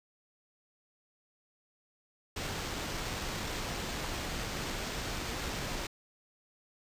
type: noise with sample-and-hold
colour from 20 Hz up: pink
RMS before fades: -37 dBFS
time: 2.36-5.87 s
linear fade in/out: 5 ms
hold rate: 11025 Hz
effects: resampled to 32000 Hz